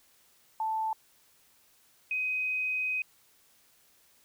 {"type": "tone pair in turn", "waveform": "sine", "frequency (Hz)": [880, 2514], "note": ["A5", "D#7"], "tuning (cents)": [0, 17], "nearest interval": "octave + tritone", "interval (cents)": 1817, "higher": "second", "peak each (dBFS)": -28, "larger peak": "neither", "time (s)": [[0.6, 0.93], [2.11, 3.02]], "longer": "second", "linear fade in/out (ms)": 2, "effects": ["white hiss -64 dBFS RMS until 4.24 s"]}